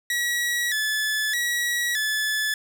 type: tone with vibrato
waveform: sawtooth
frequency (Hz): 1822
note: A#6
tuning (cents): -40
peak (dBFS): -19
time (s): 0.1-2.54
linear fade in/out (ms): 2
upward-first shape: square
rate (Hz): 0.81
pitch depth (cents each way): 92
effects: none